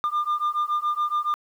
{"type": "beating tone pair", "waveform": "sine", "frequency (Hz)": [1199, 1206.1], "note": ["D6", "D6"], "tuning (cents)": [36, 46], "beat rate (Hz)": 7.1, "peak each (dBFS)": -23, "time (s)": [0.04, 1.34], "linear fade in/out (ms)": 0, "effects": ["tanh soft clip ceiling -19 dBFS", "9-bit"]}